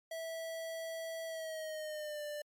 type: tone with pitch glide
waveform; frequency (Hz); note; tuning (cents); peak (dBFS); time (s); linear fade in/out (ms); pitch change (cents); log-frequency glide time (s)
square; 654 to 592.8; E5 to D5; -14 to +16; -40; 0.11-2.42; 5; -170; 1.26-2.23
effects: MP3 96 kbps